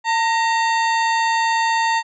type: harmonic tone with a mistuned harmonic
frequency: 906 Hz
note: A#5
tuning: 50 cents flat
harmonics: 1 / 2 / 3 / 4 / 5 / 7 / 8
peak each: -17 / -22 / -29 / -32 / -31 / -39 / -36 dBFS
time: 0.04-2.03 s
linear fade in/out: 50 ms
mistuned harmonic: 2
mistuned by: +62 cents
effects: none